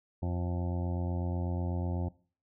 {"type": "harmonic tone", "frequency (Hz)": 88.1, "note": "F2", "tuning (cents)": 16, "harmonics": [1, 2, 3, 4, 6, 7, 8, 9, 10], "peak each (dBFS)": [-31, -37, -41, -43, -47, -48, -49, -50, -51], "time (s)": [0.22, 2.09], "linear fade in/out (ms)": 10, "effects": ["noise-tail reverb RT60 0.4 s tail -20 dB re dry"]}